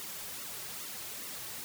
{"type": "noise with flanger", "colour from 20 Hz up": "white", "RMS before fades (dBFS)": -42, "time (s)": [0, 1.64], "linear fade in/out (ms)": 0, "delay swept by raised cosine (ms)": [1.2, 4.2], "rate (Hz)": 2.4, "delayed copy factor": -0.75, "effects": []}